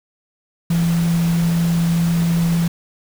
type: tone in noise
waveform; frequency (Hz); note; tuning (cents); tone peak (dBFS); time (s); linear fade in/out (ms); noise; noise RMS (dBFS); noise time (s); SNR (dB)
sine; 168.6; E3; +39; -14; 0.7-2.68; 5; pink; -30; 0.7-2.68; +13
effects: none